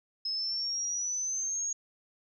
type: exponential sweep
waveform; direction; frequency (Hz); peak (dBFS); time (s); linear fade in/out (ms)
sine; up; 5140 to 6645; -30; 0.25-1.73; 5
effects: none